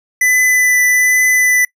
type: tone with vibrato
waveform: square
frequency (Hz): 1998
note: B6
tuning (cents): +20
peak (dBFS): -10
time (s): 0.21-1.65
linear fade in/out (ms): 5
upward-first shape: triangle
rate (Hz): 1.2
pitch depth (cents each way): 11
effects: noise-tail reverb RT60 0.1 s tail -23 dB re dry